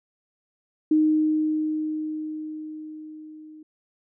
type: tone with level ramp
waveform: sine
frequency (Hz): 309.5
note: D#4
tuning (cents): -9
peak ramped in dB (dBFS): -15 to -42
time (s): 0.91-3.63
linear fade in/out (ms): 5
effects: none